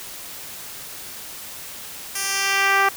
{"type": "tone with band-pass filter sweep", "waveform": "10% pulse", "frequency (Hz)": 392.8, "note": "G4", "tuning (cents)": 4, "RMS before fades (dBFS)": -20, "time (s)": [2.15, 2.89], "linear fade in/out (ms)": 5, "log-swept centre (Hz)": [11000, 1100], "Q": 0.83, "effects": ["white hiss -36 dBFS RMS until 2.96 s"]}